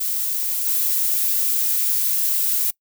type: noise with level steps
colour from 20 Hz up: violet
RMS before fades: -23 / -20 dBFS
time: 0-2.71 s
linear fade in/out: 10 ms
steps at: 0.66 s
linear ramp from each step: 10 ms
effects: noise-tail reverb RT60 0.1 s tail -23 dB re dry